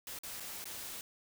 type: noise with dropouts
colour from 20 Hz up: white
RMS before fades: -44 dBFS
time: 0.07-1.01 s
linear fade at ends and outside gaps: 1 ms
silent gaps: 0.188-0.234 / 0.4-0.404 / 0.642-0.655 s
effects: none